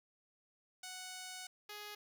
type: tone pair in turn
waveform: 5% pulse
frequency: 740 / 416.8 Hz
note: F#5 / G#4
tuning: 0 / +6 cents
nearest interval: minor seventh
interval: 994 cents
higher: first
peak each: -34 / -35 dBFS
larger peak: first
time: 0.83-1.47 / 1.69-1.95 s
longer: first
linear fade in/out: 5 ms
effects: none